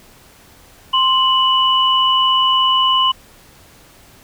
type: tone pair together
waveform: sine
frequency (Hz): 1047.2 / 2960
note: C6 / F#7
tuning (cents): +1 / 0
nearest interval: octave + tritone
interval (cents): 1799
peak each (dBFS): -14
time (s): 0.93-3.12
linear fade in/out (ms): 10
effects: pink hiss -46 dBFS RMS until 4.23 s